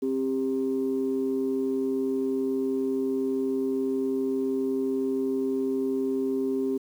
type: tone pair together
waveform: sine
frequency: 265.3 / 397.5 Hz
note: C4 / G4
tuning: +24 / +24 cents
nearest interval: perfect fifth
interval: 700 cents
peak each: -26 dBFS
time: 0.02-6.78 s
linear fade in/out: 10 ms
effects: tanh soft clip ceiling -18 dBFS + 9-bit